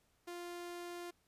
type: tone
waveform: sawtooth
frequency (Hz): 349.2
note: F4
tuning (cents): 0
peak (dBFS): -40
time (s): 0.27-1.11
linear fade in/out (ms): 10
effects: pink hiss -75 dBFS RMS until 1.27 s + resampled to 32000 Hz